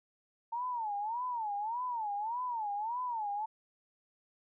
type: tone with vibrato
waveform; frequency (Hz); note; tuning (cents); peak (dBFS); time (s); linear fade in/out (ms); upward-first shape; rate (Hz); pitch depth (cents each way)
sine; 902; A5; +43; -33; 0.52-3.46; 10; sine; 1.7; 190
effects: none